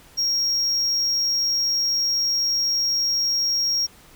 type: tone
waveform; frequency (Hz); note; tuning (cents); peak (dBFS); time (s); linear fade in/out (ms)
triangle; 5588; F8; 0; -18; 0.17-3.87; 20
effects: pink hiss -50 dBFS RMS until 4.15 s